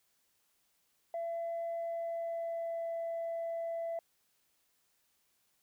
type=tone with pitch glide; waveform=sine; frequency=673 to 668 Hz; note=E5 to E5; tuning=+36 to +23 cents; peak=-33 dBFS; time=1.14-3.99 s; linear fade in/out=2 ms; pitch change=-13 cents; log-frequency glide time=1.73-2.88 s; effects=tanh soft clip ceiling -32 dBFS + white hiss -75 dBFS RMS until 5.62 s